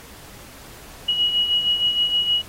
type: beating tone pair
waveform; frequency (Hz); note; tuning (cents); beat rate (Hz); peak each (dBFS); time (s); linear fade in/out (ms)
sine; 2904 / 2910.4; F#7 / F#7; -33 / -29; 6.4; -26 / -18; 1.08-2.42; 10
effects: pink hiss -43 dBFS RMS until 2.48 s + AAC 48 kbps